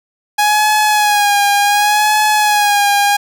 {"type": "tone with vibrato", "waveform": "sawtooth", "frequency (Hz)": 830.6, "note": "G#5", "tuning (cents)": 0, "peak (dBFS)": -6, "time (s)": [0.38, 3.17], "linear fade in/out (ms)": 10, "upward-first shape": "sine", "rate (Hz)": 0.68, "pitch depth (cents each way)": 44, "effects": []}